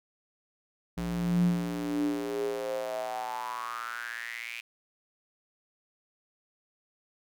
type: tone with high-pass filter sweep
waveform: square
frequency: 58.27 Hz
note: A#1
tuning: in tune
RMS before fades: -32 dBFS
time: 0.97-4.61 s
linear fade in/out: 10 ms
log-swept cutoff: 120 to 2500 Hz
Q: 7.6
effects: none